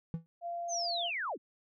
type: tone with exponential decay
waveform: triangle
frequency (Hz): 164.81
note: E3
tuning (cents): 0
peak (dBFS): -27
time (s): 0.14-0.26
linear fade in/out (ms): 0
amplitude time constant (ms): 25
type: tone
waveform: sine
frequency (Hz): 689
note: F5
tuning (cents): -24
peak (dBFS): -35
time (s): 0.41-1.11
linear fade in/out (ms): 50
type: linear sweep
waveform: sine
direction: down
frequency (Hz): 6490 to 164.81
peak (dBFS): -33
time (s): 0.68-1.38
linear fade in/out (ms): 50
effects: none